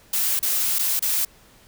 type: noise with dropouts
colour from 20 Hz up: blue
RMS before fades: -22 dBFS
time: 0.13-1.25 s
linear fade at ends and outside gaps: 5 ms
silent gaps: 0.393-0.427 / 0.787-0.791 / 0.994-1.023 s
effects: pink hiss -53 dBFS RMS until 1.67 s